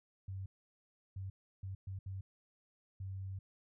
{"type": "tone bursts at uneven times", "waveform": "sine", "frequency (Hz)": 95.9, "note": "G2", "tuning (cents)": -37, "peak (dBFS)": -40, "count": 6, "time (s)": [[0.28, 0.46], [1.16, 1.3], [1.63, 1.75], [1.87, 1.99], [2.06, 2.21], [3, 3.39]], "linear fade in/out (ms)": 5, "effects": []}